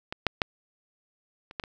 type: clicks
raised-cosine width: 0.3 ms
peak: -17 / -6 / -7 / -27 / -15 / -21 dBFS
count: 6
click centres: 0.125 / 0.267 / 0.418 / 1.511 / 1.598 / 1.638 s
effects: none